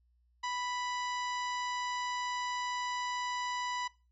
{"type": "harmonic tone with a mistuned harmonic", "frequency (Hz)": 987.8, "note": "B5", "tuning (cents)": 0, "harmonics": [1, 2, 3, 4, 5, 6, 7], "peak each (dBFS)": [-35, -41, -45, -47, -49, -51, -52], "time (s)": [0.43, 3.88], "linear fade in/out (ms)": 10, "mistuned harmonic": 7, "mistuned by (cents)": 66, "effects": ["noise-tail reverb RT60 0.3 s tail -20 dB re dry", "added 60 Hz sine -67 dBFS peak until 4.11 s"]}